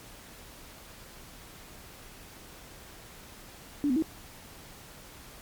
sine tone with pitch steps, 289.4 / 251.9 / 319.1 Hz, D4 / B3 / D#4, -25 / +34 / +44 cents, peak -23 dBFS, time 3.84-4.023 s, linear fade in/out 0 ms, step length 61 ms, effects pink hiss -49 dBFS RMS until 5.41 s + MP3 96 kbps

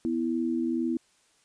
sine tone pair together, 247.6 / 329.6 Hz, B3 / E4, +5 / 0 cents, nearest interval perfect fourth, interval 495 cents, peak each -28 / -28 dBFS, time 0.05-0.97 s, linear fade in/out 0 ms, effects white hiss -65 dBFS RMS until 1.44 s + resampled to 22050 Hz

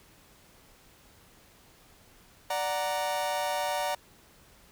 40% pulse chord, D augmented, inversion none, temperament equal, 587.3 / 740 / 932.3 Hz, D5 / F#5 / A#5, 0 / 0 / 0 cents, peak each -32 dBFS, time 2.5-3.95 s, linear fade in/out 5 ms, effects pink hiss -58 dBFS RMS until 4.71 s

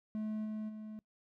triangle tone with level steps, 215.4 Hz, A3, 37 cents flat, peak -33 / -35 / -41 dBFS, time 0.15-0.99 s, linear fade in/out 0 ms, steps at 0.44 / 0.68 s, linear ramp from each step 20 ms, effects noise-tail reverb RT60 0.1 s tail -24 dB re dry

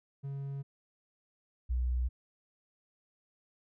triangle / sine tone pair in turn, 138.59 / 61.73 Hz, C#3 / B1, 0 / 0 cents, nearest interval octave + major second, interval 1400 cents, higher first, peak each -34 / -28 dBFS, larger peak second, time 0.23-0.63 / 1.69-2.09 s, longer neither, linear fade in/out 20 ms, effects none

